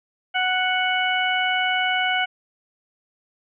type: harmonic tone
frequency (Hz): 740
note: F#5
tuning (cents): 0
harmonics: 1 / 2 / 3 / 4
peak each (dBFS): -24 / -24 / -25 / -26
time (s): 0.34-2.26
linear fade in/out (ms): 20
effects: none